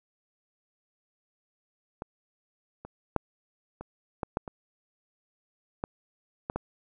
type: clicks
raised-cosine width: 1 ms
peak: -21 / -27 / -10 / -25 / -16 / -13 / -24 / -16 / -17 / -16 dBFS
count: 10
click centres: 2.021 / 2.85 / 3.163 / 3.81 / 4.232 / 4.371 / 4.478 / 5.839 / 6.499 / 6.56 s
effects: none